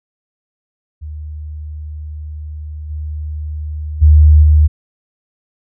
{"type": "tone with level steps", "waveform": "sine", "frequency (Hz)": 76, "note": "D#2", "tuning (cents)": -40, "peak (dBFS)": [-24, -20, -3, -5], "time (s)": [1.01, 4.68], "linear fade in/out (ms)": 20, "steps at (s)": [2.89, 4.01, 4.42], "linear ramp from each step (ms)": 20, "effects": []}